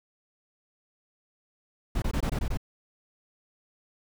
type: noise bursts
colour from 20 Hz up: brown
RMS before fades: -27 dBFS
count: 7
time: 1.95-2.573 s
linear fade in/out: 5 ms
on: 71 ms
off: 21 ms
effects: none